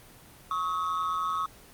triangle ring-modulated tone, 1190 Hz, D6, 22 cents sharp, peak -22 dBFS, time 0.51-1.46 s, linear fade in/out 2 ms, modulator 85 Hz, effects pink hiss -52 dBFS RMS until 1.73 s + Opus 24 kbps

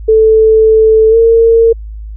sine tone with pitch glide, 440 to 456.8 Hz, A4 to A#4, 0 to -35 cents, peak -3 dBFS, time 0.08-1.73 s, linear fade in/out 10 ms, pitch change +65 cents, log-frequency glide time 1.1-1.16 s, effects added 53 Hz sine -22 dBFS peak until 2.16 s

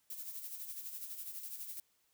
violet noise with tremolo, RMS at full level -43 dBFS, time 0.1-1.8 s, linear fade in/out 2 ms, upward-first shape sine, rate 12 Hz, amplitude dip 55%, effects white hiss -75 dBFS RMS until 2.13 s

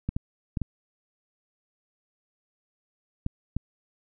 clicks, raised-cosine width 5 ms, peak -15 dBFS, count 6, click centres 0.09 / 0.165 / 0.572 / 0.617 / 3.264 / 3.566 s, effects none

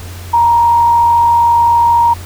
sine tone with frequency modulation, 939 Hz, A#5, 12 cents sharp, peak -6 dBFS, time 0.33-2.14 s, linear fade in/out 10 ms, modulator 46.4 Hz, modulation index 0.25, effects added 88 Hz sine -26 dBFS peak until 2.25 s + pink hiss -33 dBFS RMS until 2.25 s

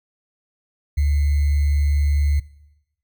sine tone with sample-and-hold, 72.3 Hz, D2, 27 cents flat, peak -15 dBFS, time 0.97-2.4 s, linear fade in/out 10 ms, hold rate 2100 Hz, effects noise-tail reverb RT60 1.0 s tail -21 dB re dry

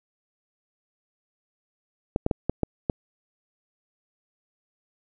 clicks, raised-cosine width 2 ms, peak -9 dBFS, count 6, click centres 2.161 / 2.264 / 2.312 / 2.496 / 2.633 / 2.898 s, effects none

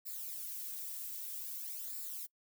violet noise with flanger, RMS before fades -43 dBFS, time 0.05-2.27 s, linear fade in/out 20 ms, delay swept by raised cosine 0.32 to 2.62 ms, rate 0.52 Hz, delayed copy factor -0.7, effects noise-tail reverb RT60 0.1 s tail -24 dB re dry

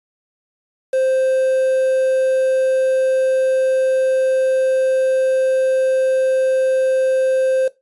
triangle tone with quantisation, 523.3 Hz, C5, in tune, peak -12 dBFS, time 0.93-7.68 s, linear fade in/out 5 ms, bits 6, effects noise-tail reverb RT60 0.2 s tail -17 dB re dry + resampled to 24000 Hz

